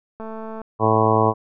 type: click train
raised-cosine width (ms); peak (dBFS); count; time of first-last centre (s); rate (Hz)
1; -21; 93; 0.2-0.616; 221
type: harmonic tone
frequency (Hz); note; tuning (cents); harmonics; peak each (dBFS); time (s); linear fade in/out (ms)
110; A2; 0; 1 / 2 / 3 / 4 / 5 / 6 / 7 / 8 / 9 / 10; -22 / -25 / -25 / -21 / -25 / -24 / -24 / -27 / -21 / -24; 0.79-1.34; 50
effects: none